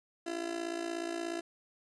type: tone with amplitude modulation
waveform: 30% pulse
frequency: 338.1 Hz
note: E4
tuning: 44 cents sharp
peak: -29 dBFS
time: 0.26-1.41 s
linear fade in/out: 10 ms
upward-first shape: sine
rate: 56.8 Hz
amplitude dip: 75%
effects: resampled to 22050 Hz + 10-bit